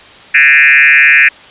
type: tone with frequency modulation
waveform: sine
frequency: 2093 Hz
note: C7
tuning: in tune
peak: -3 dBFS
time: 0.34-1.29 s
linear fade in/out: 10 ms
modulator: 144 Hz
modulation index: 3.3
effects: white hiss -36 dBFS RMS until 1.5 s + resampled to 8000 Hz